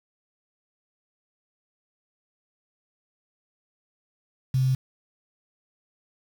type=tone with quantisation; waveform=sine; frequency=130.7 Hz; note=C3; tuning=1 cent flat; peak=-19 dBFS; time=4.54-4.75 s; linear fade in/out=5 ms; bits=7; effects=none